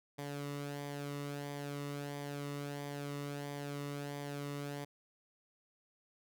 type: tone with flanger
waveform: sawtooth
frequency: 143.3 Hz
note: D3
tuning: 42 cents flat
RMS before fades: -42 dBFS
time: 0.18-4.85 s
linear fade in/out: 10 ms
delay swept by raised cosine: 0.73 to 1.26 ms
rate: 1.5 Hz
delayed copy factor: -0.55
effects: none